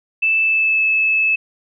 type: tone with pitch glide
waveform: sine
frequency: 2637 to 2607 Hz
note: E7 to E7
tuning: 0 to -20 cents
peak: -13 dBFS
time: 0.22-1.36 s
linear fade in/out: 10 ms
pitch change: -20 cents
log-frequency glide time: 0.41-0.85 s
effects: none